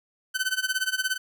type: tone with tremolo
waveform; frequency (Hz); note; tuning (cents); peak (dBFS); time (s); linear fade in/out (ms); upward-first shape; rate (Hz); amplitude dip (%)
sawtooth; 1522; F#6; +48; -18; 0.34-1.18; 20; sine; 17; 90
effects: none